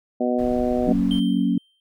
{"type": "harmonic tone", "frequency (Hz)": 123.47, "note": "B2", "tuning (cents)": 0, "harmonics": [2, 3, 4, 5, 6], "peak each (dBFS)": [-22, -27, -27, -25, -30], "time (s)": [0.2, 0.93], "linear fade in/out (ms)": 10}
{"type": "noise", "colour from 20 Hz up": "brown", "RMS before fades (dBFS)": -34, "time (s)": [0.38, 1.2], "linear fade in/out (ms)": 10}
{"type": "chord", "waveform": "sine", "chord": "F# major", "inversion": "none", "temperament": "equal", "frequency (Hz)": [185, 233.1, 277.2], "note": ["F#3", "A#3", "C#4"], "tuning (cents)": [0, 0, 0], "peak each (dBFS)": -22, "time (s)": [0.87, 1.58], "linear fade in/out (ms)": 5}
{"type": "tone with exponential decay", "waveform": "triangle", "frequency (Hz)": 3136, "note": "G7", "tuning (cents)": 0, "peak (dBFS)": -25, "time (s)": [1.11, 1.8], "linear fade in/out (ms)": 1, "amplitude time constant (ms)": 150}
{"effects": []}